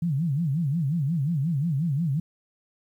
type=tone with vibrato; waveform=sine; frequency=152.6 Hz; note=D#3; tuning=33 cents flat; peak=-22 dBFS; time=0.02-2.2 s; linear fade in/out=5 ms; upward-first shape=sine; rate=5.6 Hz; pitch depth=240 cents each way; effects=10-bit